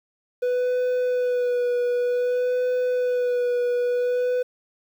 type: tone with vibrato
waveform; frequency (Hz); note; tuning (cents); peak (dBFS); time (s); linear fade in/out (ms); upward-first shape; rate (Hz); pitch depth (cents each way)
triangle; 493.9; B4; 0; -18; 0.42-4.43; 10; sine; 0.54; 22
effects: 9-bit